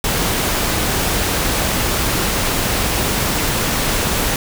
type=noise; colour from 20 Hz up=pink; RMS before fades=-18 dBFS; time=0.04-4.36 s; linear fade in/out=2 ms; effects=none